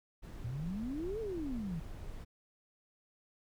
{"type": "noise", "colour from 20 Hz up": "brown", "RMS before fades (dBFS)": -45, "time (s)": [0.22, 2.25], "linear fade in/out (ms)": 20}
{"type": "exponential two-way sweep", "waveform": "sine", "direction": "up then down", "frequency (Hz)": [111.8, 460.2, 153.7], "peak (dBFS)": -36, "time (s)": [0.44, 1.8], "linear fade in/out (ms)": 5, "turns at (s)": 1.2}
{"effects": []}